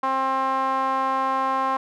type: tone with band-pass filter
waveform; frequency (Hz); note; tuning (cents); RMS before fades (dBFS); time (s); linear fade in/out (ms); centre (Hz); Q
sawtooth; 265.5; C4; +25; -23; 0.03-1.77; 5; 1000; 4.7
effects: none